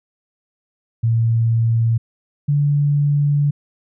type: tone pair in turn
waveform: sine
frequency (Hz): 114.7 / 144.71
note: A#2 / D3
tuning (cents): -28 / -25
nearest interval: major third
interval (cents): 403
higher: second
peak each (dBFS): -13 / -13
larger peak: neither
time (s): 1.03-1.98 / 2.48-3.51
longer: second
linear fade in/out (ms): 10
effects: none